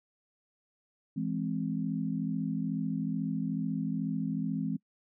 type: chord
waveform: sine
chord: E augmented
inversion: none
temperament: equal with one note detuned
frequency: 165.39 / 207.7 / 261.6 Hz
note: E3 / G#3 / B#3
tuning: +6 / 0 / 0 cents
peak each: -34 dBFS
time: 1.16-4.77 s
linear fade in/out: 10 ms
effects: noise-tail reverb RT60 0.1 s tail -24 dB re dry